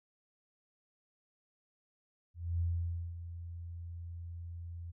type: tone with ADSR envelope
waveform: sine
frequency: 85.3 Hz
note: F2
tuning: 40 cents flat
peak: -29 dBFS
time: 2.34-4.92 s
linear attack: 260 ms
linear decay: 540 ms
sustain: -12 dB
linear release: 19 ms
effects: none